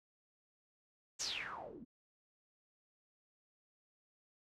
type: noise with low-pass filter sweep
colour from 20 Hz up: white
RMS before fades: -44 dBFS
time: 1.19-1.85 s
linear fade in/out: 20 ms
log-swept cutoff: 7100 to 210 Hz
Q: 8.2
effects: none